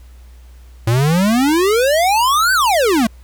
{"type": "exponential two-way sweep", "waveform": "square", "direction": "up then down", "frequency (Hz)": [110, 1568, 210.3], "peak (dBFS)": -12, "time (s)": [0.87, 3.07], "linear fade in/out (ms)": 5, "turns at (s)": 2.53, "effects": ["added 61 Hz sine -37 dBFS peak until 3.23 s", "pink hiss -53 dBFS RMS until 3.23 s"]}